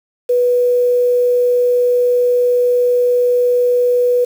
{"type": "tone with quantisation", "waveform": "sine", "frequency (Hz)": 490.7, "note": "B4", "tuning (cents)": -11, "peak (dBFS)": -10, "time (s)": [0.29, 4.25], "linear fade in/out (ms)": 10, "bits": 6, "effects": []}